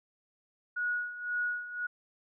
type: tone with tremolo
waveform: sine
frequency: 1456 Hz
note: F#6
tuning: 28 cents flat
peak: -28 dBFS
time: 0.76-1.87 s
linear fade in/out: 10 ms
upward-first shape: sine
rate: 1.9 Hz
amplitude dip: 75%
effects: none